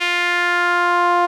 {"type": "tone with band-pass filter sweep", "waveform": "sawtooth", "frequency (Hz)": 351, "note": "F4", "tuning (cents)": 9, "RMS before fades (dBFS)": -17, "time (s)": [0, 1.27], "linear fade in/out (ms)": 20, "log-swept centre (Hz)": [2500, 890], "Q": 2.5, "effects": []}